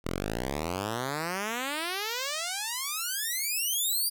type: exponential sweep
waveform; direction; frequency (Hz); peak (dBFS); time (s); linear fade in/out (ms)
5% pulse; up; 39.7 to 4880; -19; 0.04-4.1; 20
effects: none